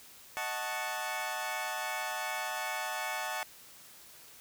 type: chord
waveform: 20% pulse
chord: D# half-diminished seventh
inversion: none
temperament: equal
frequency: 622.3 / 740 / 880 / 1108.7 Hz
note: D#5 / F#5 / A5 / C#6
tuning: 0 / 0 / 0 / 0 cents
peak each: -37 / -34 / -33 / -37 dBFS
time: 0.37-3.43 s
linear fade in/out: 0 ms
effects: white hiss -54 dBFS RMS until 4.4 s